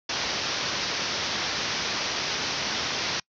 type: low-pass noise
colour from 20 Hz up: white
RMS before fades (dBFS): -29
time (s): 0.09-3.2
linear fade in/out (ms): 5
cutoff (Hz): 6000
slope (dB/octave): 96
effects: noise-tail reverb RT60 0.1 s tail -26 dB re dry + high-pass 80 Hz 12 dB/octave